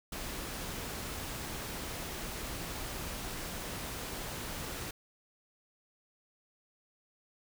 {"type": "noise", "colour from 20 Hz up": "pink", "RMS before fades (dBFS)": -40, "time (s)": [0.12, 4.91], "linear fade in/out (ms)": 5, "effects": []}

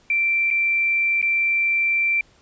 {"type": "tone with dropouts", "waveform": "sine", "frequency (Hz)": 2349, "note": "D7", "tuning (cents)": 0, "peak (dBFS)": -17, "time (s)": [0.1, 2.21], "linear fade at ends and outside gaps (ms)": 2, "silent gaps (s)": [[0.504, 0.51], [1.216, 1.226]], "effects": ["pink hiss -56 dBFS RMS until 2.41 s", "resampled to 16000 Hz"]}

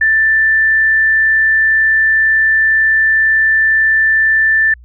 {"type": "tone", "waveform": "sine", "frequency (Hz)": 1769, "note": "A6", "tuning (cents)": 9, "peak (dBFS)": -8, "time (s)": [0.01, 4.74], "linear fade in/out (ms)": 5, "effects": ["added 60 Hz sine -36 dBFS peak until 4.84 s"]}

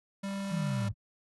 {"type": "tone", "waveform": "square", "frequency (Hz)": 196.9, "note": "G3", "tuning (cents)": 8, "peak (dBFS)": -34, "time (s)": [0.23, 0.89], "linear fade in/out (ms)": 10}
{"type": "linear sweep", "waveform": "sine", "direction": "down", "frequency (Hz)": [174.61, 98], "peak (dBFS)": -30, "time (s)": [0.51, 0.92], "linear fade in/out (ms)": 10}
{"effects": ["AAC 32 kbps"]}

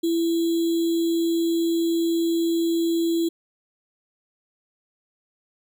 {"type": "tone with sample-and-hold", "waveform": "sine", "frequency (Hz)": 333.8, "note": "E4", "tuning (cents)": 22, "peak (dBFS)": -19, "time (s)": [0.03, 3.29], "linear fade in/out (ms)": 10, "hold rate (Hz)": 3675, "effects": []}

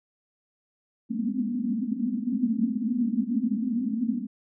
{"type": "band-pass noise", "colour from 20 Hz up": "pink", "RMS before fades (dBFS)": -27, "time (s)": [1.09, 4.27], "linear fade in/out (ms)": 10, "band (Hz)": [210, 260], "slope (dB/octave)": 96, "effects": []}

